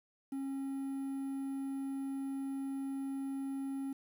triangle tone with quantisation, 272 Hz, C#4, 33 cents flat, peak -34 dBFS, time 0.32-3.93 s, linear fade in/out 5 ms, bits 10, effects none

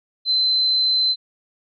sine tone, 4067 Hz, C8, 50 cents flat, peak -15 dBFS, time 0.25-1.16 s, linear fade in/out 50 ms, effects MP3 96 kbps

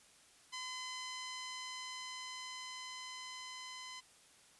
10% pulse tone with level ramp, 1020 Hz, C6, 44 cents flat, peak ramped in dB -33 to -38 dBFS, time 0.52-4.01 s, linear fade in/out 20 ms, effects white hiss -64 dBFS RMS until 4.59 s + resampled to 24000 Hz

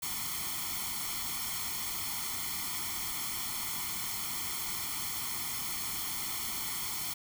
white noise with comb filter, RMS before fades -36 dBFS, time 0.02-7.14 s, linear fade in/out 10 ms, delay 0.92 ms, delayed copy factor +0.85, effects none

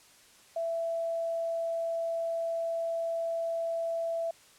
sine tone, 665 Hz, E5, 15 cents sharp, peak -29 dBFS, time 0.56-4.31 s, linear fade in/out 5 ms, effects white hiss -58 dBFS RMS until 4.58 s + low-pass 10000 Hz 12 dB/octave

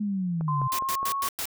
sine linear sweep, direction down, 212 to 130 Hz, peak -25 dBFS, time 0-0.68 s, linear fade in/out 10 ms
click train, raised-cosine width 1 ms, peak -24 dBFS, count 4, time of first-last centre 0.41-1.03 s, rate 4.84 Hz
sine tone with pitch glide, 1036 to 1104 Hz, C6 to C#6, -17 to -7 cents, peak -26 dBFS, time 0.48-1.28 s, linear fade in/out 2 ms, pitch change +110 cents, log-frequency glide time 0.62-1.1 s
white noise bursts, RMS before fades -31 dBFS, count 5, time 0.72-1.455 s, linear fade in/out 0 ms, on 67 ms, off 100 ms
effects none

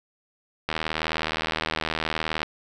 click train, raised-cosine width 0.3 ms, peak -9 dBFS, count 139, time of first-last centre 0.69-2.43 s, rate 79.3 Hz, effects none

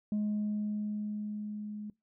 sine tone with level ramp, 209.9 Hz, G#3, 19 cents sharp, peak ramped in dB -26 to -38 dBFS, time 0.12-1.9 s, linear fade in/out 2 ms, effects noise-tail reverb RT60 0.2 s tail -23 dB re dry + tanh soft clip ceiling -27 dBFS

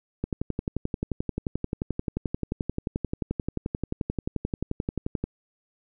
click train, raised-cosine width 3 ms, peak -14 dBFS, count 58, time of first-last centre 0.24-5.24 s, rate 11.4 Hz, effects none

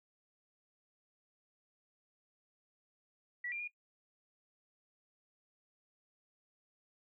sine tone with pitch steps, 1946 / 2385 / 2433 Hz, B6 / D7 / D#7, -26 / +26 / -39 cents, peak -38 dBFS, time 3.44-3.677 s, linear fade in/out 5 ms, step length 79 ms, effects noise-tail reverb RT60 0.1 s tail -19 dB re dry

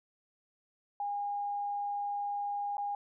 sine tone with dropouts, 814 Hz, G#5, 35 cents flat, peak -32 dBFS, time 1-2.95 s, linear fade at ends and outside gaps 2 ms, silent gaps 2.77-2.78 s, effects none

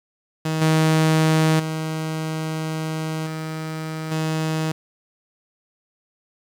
sawtooth tone with level steps, 158.2 Hz, D#3, 29 cents sharp, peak -17 / -11 / -20 / -23 / -17 dBFS, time 0.45-4.72 s, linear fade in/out 5 ms, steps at 0.61 / 1.59 / 3.26 / 4.11 s, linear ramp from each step 10 ms, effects low-pass 11000 Hz 12 dB/octave + 7-bit

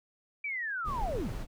sine linear sweep, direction down, 2354 to 62.9 Hz, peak -32 dBFS, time 0.44-1.32 s, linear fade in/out 5 ms
brown noise, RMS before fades -36 dBFS, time 0.84-1.47 s, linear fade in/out 50 ms
effects none

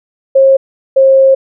sine tone pair in turn, 538 / 535.6 Hz, C5 / C5, +48 / +40 cents, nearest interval unison, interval 8 cents, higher first, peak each -3 dBFS, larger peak neither, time 0.35-0.57 / 0.96-1.35 s, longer second, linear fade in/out 10 ms, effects none

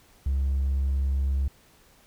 triangle tone, 68 Hz, C#2, 33 cents flat, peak -19 dBFS, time 0.26-1.48 s, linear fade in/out 5 ms, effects tanh soft clip ceiling -18 dBFS + pink hiss -58 dBFS RMS until 2.06 s

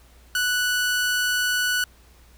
sawtooth tone, 1480 Hz, F#6, in tune, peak -17 dBFS, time 0.35-1.84 s, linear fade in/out 2 ms, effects added 60 Hz sine -51 dBFS peak until 2.37 s + pink hiss -56 dBFS RMS until 2.37 s

